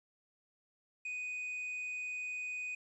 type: tone with quantisation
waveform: triangle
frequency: 2489 Hz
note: D#7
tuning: in tune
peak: -36 dBFS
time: 1.05-2.75 s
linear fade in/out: 5 ms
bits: 11
effects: resampled to 24000 Hz